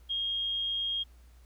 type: tone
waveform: sine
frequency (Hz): 3246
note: G#7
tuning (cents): -40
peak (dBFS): -29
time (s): 0.09-1.04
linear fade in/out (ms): 20
effects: added 60 Hz sine -53 dBFS peak until 1.45 s + pink hiss -66 dBFS RMS until 1.45 s